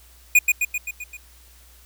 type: tone with echo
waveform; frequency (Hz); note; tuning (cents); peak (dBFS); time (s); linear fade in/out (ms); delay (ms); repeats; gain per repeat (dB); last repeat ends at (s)
square; 2459; D#7; -21; -11; 0.35-0.39; 5; 130; 6; -4; 1.17
effects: added 60 Hz sine -50 dBFS peak until 1.85 s + white hiss -53 dBFS RMS until 1.85 s